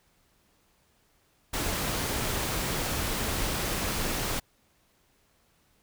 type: noise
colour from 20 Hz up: pink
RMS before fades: -30 dBFS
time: 1.53-4.4 s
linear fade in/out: 10 ms
effects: pink hiss -67 dBFS RMS until 5.82 s